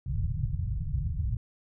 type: low-pass noise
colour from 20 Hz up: white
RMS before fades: -30 dBFS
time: 0.06-1.37 s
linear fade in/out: 2 ms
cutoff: 140 Hz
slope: 48 dB/octave
effects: none